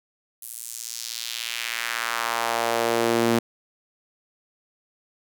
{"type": "tone with high-pass filter sweep", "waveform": "sawtooth", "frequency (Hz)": 116.54, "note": "A#2", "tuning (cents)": 0, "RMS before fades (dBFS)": -26, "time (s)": [0.42, 3.39], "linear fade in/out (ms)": 5, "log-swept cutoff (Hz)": [11000, 250], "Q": 1.6, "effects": []}